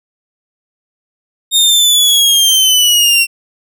sawtooth linear sweep, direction down, 3700 to 2720 Hz, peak -4 dBFS, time 1.51-3.27 s, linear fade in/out 50 ms, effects none

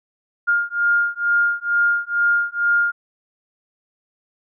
sine beating tone pair, 1410 / 1412.2 Hz, F6 / F6, +16 / +19 cents, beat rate 2.2 Hz, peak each -19 dBFS, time 0.47-2.92 s, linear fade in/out 20 ms, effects none

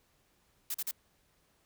blue noise bursts, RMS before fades -35 dBFS, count 3, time 0.7-0.912 s, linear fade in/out 5 ms, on 44 ms, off 40 ms, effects pink hiss -71 dBFS RMS until 1.65 s

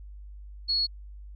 sine tone, 4348 Hz, C#8, 34 cents flat, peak -23 dBFS, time 0.68-0.87 s, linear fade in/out 20 ms, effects added 50 Hz sine -41 dBFS peak until 1.35 s

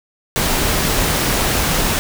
pink noise, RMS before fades -17 dBFS, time 0.36-1.99 s, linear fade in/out 0 ms, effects none

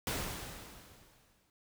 pink noise with exponential decay, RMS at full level -34 dBFS, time 0.07-1.5 s, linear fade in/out 1 ms, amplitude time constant 310 ms, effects none

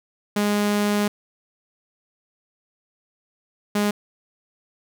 sawtooth tone bursts at uneven times, 206.6 Hz, G#3, 9 cents flat, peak -15 dBFS, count 2, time 0.36-1.08 / 3.75-3.91 s, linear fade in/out 5 ms, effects none

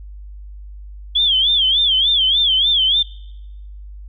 sine tone with vibrato, 3312 Hz, G#7, 5 cents flat, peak -12 dBFS, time 1.15-3.03 s, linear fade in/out 10 ms, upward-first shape sine, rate 3.4 Hz, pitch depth 150 cents each way, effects noise-tail reverb RT60 1.0 s tail -24 dB re dry + added 50 Hz sine -32 dBFS peak until 4.08 s

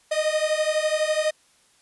45% pulse beating tone pair, 612 / 624 Hz, D#5 / D#5, -29 / +5 cents, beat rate 12 Hz, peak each -24 dBFS, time 0.11-1.31 s, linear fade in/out 10 ms, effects white hiss -60 dBFS RMS until 1.81 s + resampled to 24000 Hz

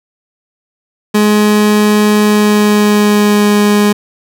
30% pulse tone with pitch glide, 210.1 to 207.1 Hz, G#3 to G#3, +20 to -5 cents, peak -4 dBFS, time 1.14-3.93 s, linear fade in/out 10 ms, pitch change -25 cents, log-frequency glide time 2.23-3.51 s, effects none

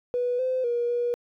triangle tone with pitch steps, 490.8 / 514 / 477.3 / 481.3 Hz, B4 / C5 / A#4 / B4, -11 / -31 / +41 / -45 cents, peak -19 dBFS, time 0.14-1.14 s, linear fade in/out 0 ms, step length 250 ms, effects tanh soft clip ceiling -21 dBFS

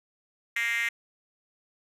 5% pulse tone with high-pass filter, 233.1 Hz, A#3, in tune, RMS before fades -28 dBFS, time 0.56-0.89 s, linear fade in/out 5 ms, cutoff 2000 Hz, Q 7.9, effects resampled to 32000 Hz

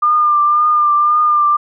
sine tone with vibrato, 1200 Hz, D6, 37 cents sharp, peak -9 dBFS, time 0.02-1.57 s, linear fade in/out 10 ms, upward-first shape triangle, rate 1.9 Hz, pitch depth 33 cents each way, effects none

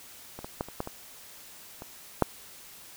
clicks, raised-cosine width 1 ms, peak -25 / -23 / -15 / -28 / -16 / -22 / -26 / -6 dBFS, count 8, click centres 0.39 / 0.445 / 0.609 / 0.686 / 0.804 / 0.874 / 1.821 / 2.223 s, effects white hiss -49 dBFS RMS until 2.96 s

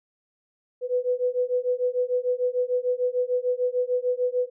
sine beating tone pair, 493.9 / 500.6 Hz, B4 / B4, 0 / +23 cents, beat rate 6.7 Hz, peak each -25 dBFS, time 0.81-4.5 s, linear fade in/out 50 ms, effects none

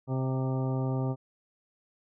harmonic tone with a mistuned harmonic, 131.3 Hz, C3, 6 cents sharp, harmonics 1 / 2 / 3 / 4 / 5 / 6 / 7 / 9, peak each -28 / -34 / -38 / -40 / -42 / -44 / -45 / -47 dBFS, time 0.07-1.16 s, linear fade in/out 50 ms, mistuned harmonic 5, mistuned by -23 cents, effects none

